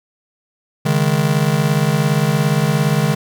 square chord, C# suspended second, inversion none, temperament just, 138.59 / 155.92 / 207.9 Hz, C#3 / D#3 / G#3, 0 / +4 / +2 cents, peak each -19 / -17 / -21 dBFS, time 0.85-3.15 s, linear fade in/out 10 ms, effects none

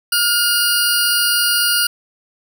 20% pulse tone pair together, 1423 / 4786 Hz, F6 / D8, +32 / +32 cents, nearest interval octave + major sixth, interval 2100 cents, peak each -11 dBFS, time 0.12-1.87 s, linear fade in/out 5 ms, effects none

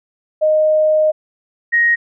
sine tone pair in turn, 619 / 1876.5 Hz, D#5 / A#6, -9 / +11 cents, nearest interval octave + perfect fifth, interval 1920 cents, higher second, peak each -10 dBFS, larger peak neither, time 0.41-1.12 / 1.72-1.96 s, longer first, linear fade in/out 20 ms, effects none

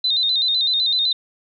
sine tone with vibrato, 3850 Hz, B7, 45 cents flat, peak -16 dBFS, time 0.04-1.13 s, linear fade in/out 5 ms, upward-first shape square, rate 7.9 Hz, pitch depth 73 cents each way, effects none

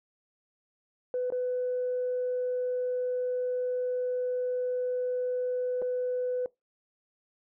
sine tone with dropouts, 499.7 Hz, B4, 20 cents sharp, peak -26 dBFS, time 1.14-6.46 s, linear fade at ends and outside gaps 1 ms, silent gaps 1.303-1.322 / 5.818-5.822 s, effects noise-tail reverb RT60 0.2 s tail -23 dB re dry + tanh soft clip ceiling -23 dBFS

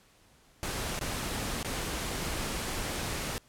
pink noise with dropouts, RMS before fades -34 dBFS, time 0.63-3.38 s, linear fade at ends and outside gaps 0 ms, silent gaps 0.991-1.012 / 1.629-1.647 s, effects pink hiss -62 dBFS RMS until 3.48 s + low-pass 12000 Hz 12 dB/octave

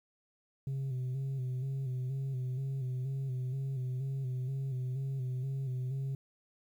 sine tone with vibrato, 131.4 Hz, C3, 8 cents sharp, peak -30 dBFS, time 0.67-6.15 s, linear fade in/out 2 ms, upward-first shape square, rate 2.1 Hz, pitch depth 52 cents each way, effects tanh soft clip ceiling -32 dBFS + 11-bit

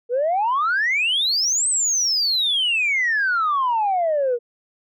sine exponential two-way sweep, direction up then down, 464 to 8372 to 464 Hz, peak -16 dBFS, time 0.09-4.39 s, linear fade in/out 50 ms, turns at 1.68 s, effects tanh soft clip ceiling -14 dBFS

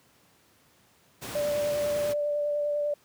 pink noise, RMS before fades -37 dBFS, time 1.21-2.14 s, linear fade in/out 20 ms
sine tone with vibrato, 587 Hz, D5, 1 cent flat, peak -25 dBFS, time 1.35-2.94 s, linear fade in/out 5 ms, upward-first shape sine, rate 10 Hz, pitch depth 13 cents each way
effects pink hiss -62 dBFS RMS until 3.04 s + high-pass 100 Hz 12 dB/octave

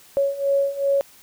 sine beating tone pair, 554.4 / 557 Hz, C#5 / C#5, 0 / +8 cents, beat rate 2.6 Hz, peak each -23 / -20 dBFS, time 0.17-1.01 s, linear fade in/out 0 ms, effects white hiss -50 dBFS RMS until 1.22 s

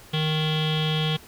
square tone with low-pass filter, 155.6 Hz, D#3, in tune, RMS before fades -24 dBFS, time 0.13-1.17 s, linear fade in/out 10 ms, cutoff 3300 Hz, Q 9.7, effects pink hiss -48 dBFS RMS until 1.27 s

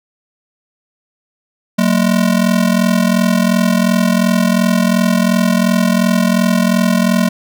square ring-modulated tone, 208.1 Hz, G#3, 4 cents sharp, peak -8 dBFS, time 1.78-7.29 s, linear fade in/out 10 ms, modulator 21.4 Hz, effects none

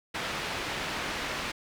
white low-pass noise, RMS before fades -34 dBFS, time 0.14-1.52 s, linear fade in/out 10 ms, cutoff 2800 Hz, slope 12 dB/octave, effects none

